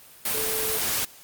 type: tone in noise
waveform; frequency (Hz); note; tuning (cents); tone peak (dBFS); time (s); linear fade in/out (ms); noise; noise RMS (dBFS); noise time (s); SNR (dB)
sine; 439.2; A4; -3; -31; 0.34-0.78; 5; white; -26; 0.25-1.05; -8
effects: white hiss -49 dBFS RMS until 1.23 s + Opus 32 kbps